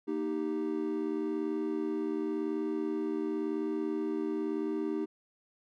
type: chord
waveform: triangle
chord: Eb major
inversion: second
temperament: equal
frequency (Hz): 233.1 / 311.1 / 392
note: Bb3 / Eb4 / G4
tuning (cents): 0 / 0 / 0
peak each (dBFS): -37 / -31 / -33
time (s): 0.07-5.06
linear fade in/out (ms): 20
effects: none